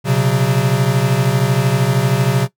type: chord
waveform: square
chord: B suspended second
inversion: none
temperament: equal with one note detuned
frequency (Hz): 123.47 / 136.37 / 185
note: B2 / C#3 / F#3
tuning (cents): 0 / -28 / 0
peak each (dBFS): -18 / -16 / -21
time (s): 0.04-2.48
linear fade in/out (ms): 50
effects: noise-tail reverb RT60 0.1 s tail -17 dB re dry